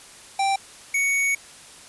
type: tone pair in turn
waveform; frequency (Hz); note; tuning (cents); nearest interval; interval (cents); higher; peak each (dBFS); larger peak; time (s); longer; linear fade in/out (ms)
square; 784 / 2229; G5 / C#7; 0 / +9; octave + tritone; 1809; second; -20; neither; 0.39-0.56 / 0.94-1.35; second; 5
effects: white hiss -45 dBFS RMS until 1.88 s + resampled to 24000 Hz